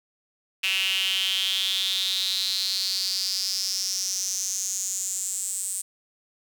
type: tone with high-pass filter sweep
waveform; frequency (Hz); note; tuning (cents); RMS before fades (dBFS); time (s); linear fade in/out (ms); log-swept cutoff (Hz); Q
sawtooth; 190.5; G3; -49; -27; 0.63-5.82; 10; 2700 to 8400; 7.1
effects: none